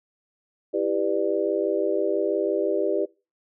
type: chord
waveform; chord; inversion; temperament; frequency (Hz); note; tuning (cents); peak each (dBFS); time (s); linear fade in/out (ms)
sine; E minor seventh; none; just; 329.6 / 395.6 / 494.4 / 593.3; E4 / G4 / B4 / D5; 0 / +16 / +2 / +18; -28 / -25 / -28 / -27; 0.73-3.06; 20
effects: noise-tail reverb RT60 0.3 s tail -23 dB re dry